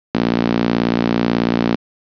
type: tone with high-pass filter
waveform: sawtooth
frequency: 58.27 Hz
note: A#1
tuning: in tune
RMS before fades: -17 dBFS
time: 0.14-1.76 s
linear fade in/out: 5 ms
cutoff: 230 Hz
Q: 2.3
effects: resampled to 11025 Hz + 7-bit